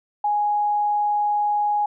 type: tone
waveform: sine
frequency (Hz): 830.6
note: G#5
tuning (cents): 0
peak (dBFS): -18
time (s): 0.24-1.86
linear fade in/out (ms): 5
effects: none